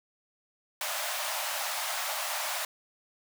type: high-pass noise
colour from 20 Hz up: pink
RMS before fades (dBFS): -33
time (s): 0.81-2.65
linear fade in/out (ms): 2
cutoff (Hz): 580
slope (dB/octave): 96
effects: none